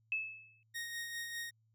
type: tone with exponential decay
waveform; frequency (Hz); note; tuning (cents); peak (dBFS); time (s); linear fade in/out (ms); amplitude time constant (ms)
sine; 2607; E7; -20; -30; 0.12-0.63; 1; 110
type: tone with tremolo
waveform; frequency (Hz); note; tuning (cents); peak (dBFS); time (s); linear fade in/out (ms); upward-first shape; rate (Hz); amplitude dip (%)
sawtooth; 1864.7; A#6; 0; -35; 0.74-1.51; 20; sine; 5; 40
effects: added 111 Hz sine -70 dBFS peak until 1.74 s